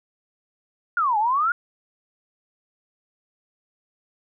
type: exponential two-way sweep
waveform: sine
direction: down then up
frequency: 1456 to 816 to 1456 Hz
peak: -18 dBFS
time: 0.97-1.52 s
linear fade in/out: 2 ms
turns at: 1.18 s
effects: none